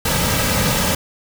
pink noise with comb filter, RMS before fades -18 dBFS, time 0.05-0.95 s, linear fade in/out 5 ms, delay 2.8 ms, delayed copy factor -0.6, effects none

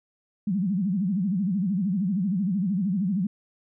sine tone with vibrato, 191.2 Hz, G3, 43 cents flat, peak -22 dBFS, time 0.47-3.27 s, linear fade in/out 5 ms, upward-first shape sine, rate 13 Hz, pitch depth 190 cents each way, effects none

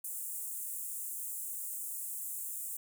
pink high-pass noise, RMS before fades -40 dBFS, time 0.04-2.77 s, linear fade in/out 5 ms, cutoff 7700 Hz, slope 48 dB/octave, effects none

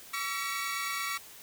sawtooth tone cluster, 1138 / 1346 / 1918 / 2247 Hz, C#6 / E6 / A#6 / C#7, +45 / +36 / +49 / +23 cents, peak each -33 / -35 / -35 / -34 dBFS, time 0.13-1.18 s, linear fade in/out 10 ms, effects white hiss -50 dBFS RMS until 1.42 s

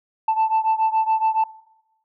sine beating tone pair, 880 / 887.1 Hz, A5 / A5, 0 / +14 cents, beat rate 7.1 Hz, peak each -17 / -20 dBFS, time 0.28-1.44 s, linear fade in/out 5 ms, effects noise-tail reverb RT60 0.9 s tail -20 dB re dry + tanh soft clip ceiling -13 dBFS

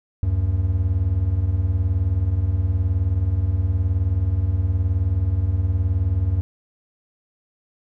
triangle beating tone pair, 75.4 / 94.4 Hz, D2 / F#2, +46 / +35 cents, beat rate 19 Hz, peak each -21 / -17 dBFS, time 0.23-6.41 s, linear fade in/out 0 ms, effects none

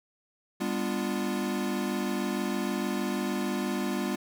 square chord, G dominant seventh, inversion none, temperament equal with one note detuned, 200.6 / 246.9 / 293.7 / 349.2 Hz, G3 / B3 / D4 / F4, +40 / 0 / 0 / 0 cents, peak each -33 / -34 / -37 / -35 dBFS, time 0.6-4.16 s, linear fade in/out 10 ms, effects none

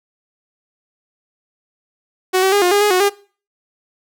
sawtooth tone with pitch steps, 371.8 / 382.1 / 407.2 / 356.7 / 407.5 / 416.2 / 366.5 / 403.6 Hz, F#4 / G4 / G#4 / F4 / G#4 / G#4 / F#4 / G#4, +8 / -44 / -34 / +37 / -33 / +4 / -16 / -49 cents, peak -8 dBFS, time 2.33-3.098 s, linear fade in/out 20 ms, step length 96 ms, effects noise-tail reverb RT60 0.4 s tail -21 dB re dry

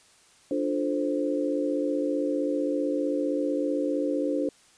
sine chord, D minor seventh, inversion none, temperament equal, 293.7 / 349.2 / 440 / 523.3 Hz, D4 / F4 / A4 / C5, 0 / 0 / 0 / 0 cents, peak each -27 / -33 / -33 / -29 dBFS, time 0.51-4.49 s, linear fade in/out 2 ms, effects white hiss -58 dBFS RMS until 4.77 s + resampled to 22050 Hz

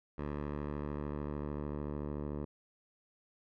10% pulse tone with low-pass filter sweep, 73.42 Hz, D2, in tune, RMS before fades -39 dBFS, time 0.18-2.45 s, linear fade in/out 5 ms, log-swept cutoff 1600 to 750 Hz, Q 0.82, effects none

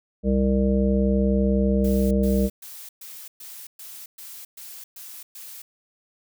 harmonic tone, 66 Hz, C2, 16 cents sharp, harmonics 1 / 3 / 5 / 7 / 9, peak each -23 / -20 / -31 / -26 / -29 dBFS, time 0.23-2.5 s, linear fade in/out 50 ms
blue noise bursts, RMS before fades -40 dBFS, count 10, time 1.84-5.62 s, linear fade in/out 5 ms, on 270 ms, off 120 ms
effects none

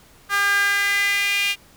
sawtooth tone with high-pass filter sweep, 402.2 Hz, G4, 44 cents sharp, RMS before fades -20 dBFS, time 0.29-1.56 s, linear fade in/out 50 ms, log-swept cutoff 1400 to 2600 Hz, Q 5.3, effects pink hiss -51 dBFS RMS until 1.76 s

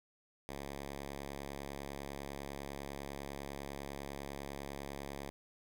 5% pulse tone, 70 Hz, C#2, 18 cents sharp, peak -31 dBFS, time 0.49-5.3 s, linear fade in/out 0 ms, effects none

